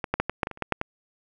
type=clicks; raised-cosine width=0.5 ms; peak=-13 / -8 / -7 / -11 / -8 / -14 / -21 / -30 / -11 / -6 / -11 dBFS; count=11; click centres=0.042 / 0.14 / 0.2 / 0.296 / 0.432 / 0.471 / 0.513 / 0.574 / 0.623 / 0.723 / 0.814 s; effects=none